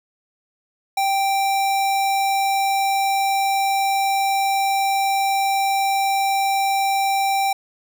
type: tone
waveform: square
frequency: 784 Hz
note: G5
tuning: in tune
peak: -18 dBFS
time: 0.97-7.53 s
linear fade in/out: 5 ms
effects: none